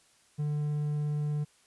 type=tone; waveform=triangle; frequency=148.6 Hz; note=D3; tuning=21 cents sharp; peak=-26 dBFS; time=0.38-1.45 s; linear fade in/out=20 ms; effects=white hiss -64 dBFS RMS until 1.66 s + resampled to 24000 Hz